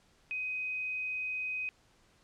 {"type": "tone", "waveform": "sine", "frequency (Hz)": 2512, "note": "D#7", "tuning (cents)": 16, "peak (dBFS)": -33, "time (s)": [0.31, 1.69], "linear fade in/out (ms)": 0, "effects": ["pink hiss -66 dBFS RMS until 2.23 s", "low-pass 8000 Hz 12 dB/octave"]}